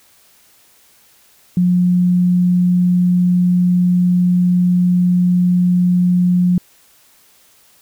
sine tone, 178.8 Hz, F3, 41 cents sharp, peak -10 dBFS, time 1.57-6.58 s, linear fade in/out 2 ms, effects white hiss -51 dBFS RMS until 7.81 s

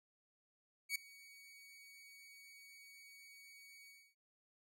sawtooth tone with ADSR envelope, 2248 Hz, C#7, 24 cents sharp, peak -31 dBFS, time 0.89-4.15 s, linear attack 64 ms, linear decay 6 ms, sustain -23 dB, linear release 270 ms, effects none

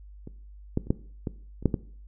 clicks, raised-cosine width 3 ms, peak -26 / -11 / -29 / -9 / -16 / -28 / -7 / -12 dBFS, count 8, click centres 0.274 / 0.774 / 0.87 / 0.905 / 1.272 / 1.626 / 1.657 / 1.742 s, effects noise-tail reverb RT60 0.5 s tail -18 dB re dry + added 50 Hz sine -44 dBFS peak until 2.07 s

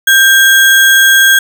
sine tone with sample-and-hold, 1584 Hz, G6, 18 cents sharp, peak -3 dBFS, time 0.07-1.39 s, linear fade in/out 5 ms, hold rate 4900 Hz, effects none

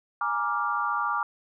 sine chord, Bb dominant seventh, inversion third, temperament equal with one note detuned, 830.6 / 944.8 / 1174.7 / 1396.9 Hz, Ab5 / Bb5 / D6 / F6, 0 / +23 / 0 / 0 cents, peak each -33 / -32 / -27 / -31 dBFS, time 0.21-1.23 s, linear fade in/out 2 ms, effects none

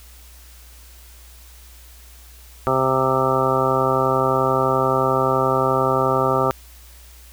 harmonic tone, 131.5 Hz, C3, 9 cents sharp, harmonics 1 / 2 / 3 / 4 / 5 / 6 / 7 / 9 / 10, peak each -26 / -28 / -23 / -23 / -25 / -27 / -26 / -22 / -26 dBFS, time 2.67-6.51 s, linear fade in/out 0 ms, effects added 60 Hz sine -43 dBFS peak until 7.32 s + white hiss -48 dBFS RMS until 7.32 s

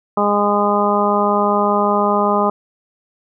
harmonic tone, 205.2 Hz, G#3, 21 cents flat, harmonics 1 / 2 / 3 / 4 / 5 / 6, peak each -20 / -20 / -20 / -20 / -20 / -20 dBFS, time 0.17-2.5 s, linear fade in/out 5 ms, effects none

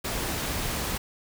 pink noise, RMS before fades -30 dBFS, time 0.04-0.98 s, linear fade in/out 10 ms, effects none

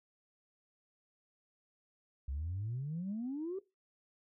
sine exponential sweep, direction up, 64.5 to 395.5 Hz, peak -35 dBFS, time 2.28-3.59 s, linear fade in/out 5 ms, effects noise-tail reverb RT60 0.2 s tail -17 dB re dry + tanh soft clip ceiling -32 dBFS

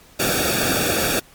pink noise with comb filter, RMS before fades -20 dBFS, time 0.19-1.2 s, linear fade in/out 10 ms, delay 0.98 ms, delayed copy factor -0.95, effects pink hiss -49 dBFS RMS until 1.34 s + MP3 96 kbps

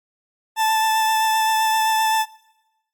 40% pulse tone with vibrato, 880 Hz, A5, in tune, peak -15 dBFS, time 0.56-2.26 s, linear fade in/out 50 ms, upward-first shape sine, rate 7.7 Hz, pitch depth 12 cents each way, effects noise-tail reverb RT60 1.0 s tail -23 dB re dry + MP3 96 kbps

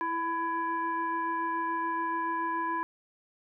sine tone with frequency modulation, 1000 Hz, B5, 21 cents sharp, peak -28 dBFS, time 0.01-2.83 s, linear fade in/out 0 ms, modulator 669 Hz, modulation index 0.74, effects none

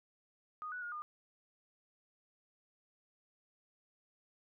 sine tone with pitch steps, 1237 / 1477 / 1428 / 1214 Hz, D#6 / F#6 / F6 / D#6, -10 / -3 / +38 / -43 cents, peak -40 dBFS, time 0.62-1.02 s, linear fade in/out 0 ms, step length 100 ms, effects none

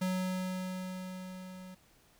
square tone with level ramp, 185 Hz, F#3, in tune, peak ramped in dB -30 to -47 dBFS, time 0.01-1.75 s, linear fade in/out 10 ms, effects pink hiss -65 dBFS RMS until 2.19 s

